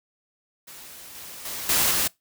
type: noise with level steps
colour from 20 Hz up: white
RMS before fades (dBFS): -43 / -40 / -33 / -21 / -23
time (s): 0.67-2.08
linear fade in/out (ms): 10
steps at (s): 1.15 / 1.45 / 1.69 / 1.91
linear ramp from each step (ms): 2
effects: noise-tail reverb RT60 0.2 s tail -24 dB re dry